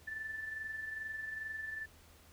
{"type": "tone with amplitude modulation", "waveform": "sine", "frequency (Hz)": 1760, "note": "A6", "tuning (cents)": 0, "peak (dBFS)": -37, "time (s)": [0.07, 1.86], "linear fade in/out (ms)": 10, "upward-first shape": "sine", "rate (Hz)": 22.4, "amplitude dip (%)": 50, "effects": ["added 80 Hz sine -62 dBFS peak until 2.32 s", "pink hiss -62 dBFS RMS until 2.32 s"]}